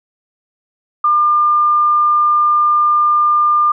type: tone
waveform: sine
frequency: 1200 Hz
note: D6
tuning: 37 cents sharp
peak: -9 dBFS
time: 1.04-3.72 s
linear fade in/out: 5 ms
effects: none